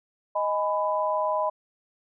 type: chord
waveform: sine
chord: G# minor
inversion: second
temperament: just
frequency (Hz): 623 / 830.6 / 996.7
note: D#5 / G#5 / B5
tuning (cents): +2 / 0 / +16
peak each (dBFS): -26 / -32 / -26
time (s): 0.35-1.5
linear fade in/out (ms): 10
effects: none